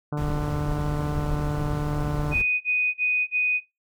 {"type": "harmonic tone", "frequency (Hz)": 147.9, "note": "D3", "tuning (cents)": 13, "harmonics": [1, 2, 3, 4, 5, 6, 7, 8, 9, 10], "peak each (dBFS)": [-26, -32, -36, -38, -40, -42, -43, -44, -45, -46], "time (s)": [0.12, 2.34], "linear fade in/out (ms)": 5}
{"type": "noise", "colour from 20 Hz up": "brown", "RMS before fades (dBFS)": -30, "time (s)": [0.17, 2.42], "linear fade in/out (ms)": 5}
{"type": "tone bursts", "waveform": "sine", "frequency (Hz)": 2489, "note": "D#7", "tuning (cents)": 0, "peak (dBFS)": -20, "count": 4, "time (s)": [2.31, 3.609], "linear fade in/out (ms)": 50, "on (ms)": 300, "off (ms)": 33}
{"effects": ["noise-tail reverb RT60 0.2 s tail -17 dB re dry"]}